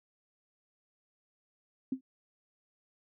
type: tone with exponential decay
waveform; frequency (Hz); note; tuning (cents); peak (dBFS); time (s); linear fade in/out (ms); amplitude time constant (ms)
sine; 261.6; C4; 0; -26; 1.92-2.01; 5; 19
effects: none